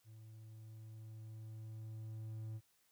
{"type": "tone with level ramp", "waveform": "triangle", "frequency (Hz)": 110, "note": "A2", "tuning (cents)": 0, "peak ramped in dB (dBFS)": [-52, -40], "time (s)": [0.04, 2.61], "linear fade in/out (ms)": 50, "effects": ["white hiss -75 dBFS RMS until 2.91 s"]}